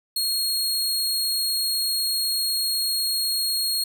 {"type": "tone", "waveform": "sawtooth", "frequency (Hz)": 4282, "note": "C8", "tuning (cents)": 39, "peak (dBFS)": -19, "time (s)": [0.16, 3.84], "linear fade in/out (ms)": 5, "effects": []}